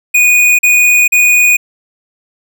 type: tone bursts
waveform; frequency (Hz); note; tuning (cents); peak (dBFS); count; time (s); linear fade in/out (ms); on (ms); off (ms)
square; 2468; D#7; -15; -6; 3; 0.14-1.57; 10; 450; 40
effects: none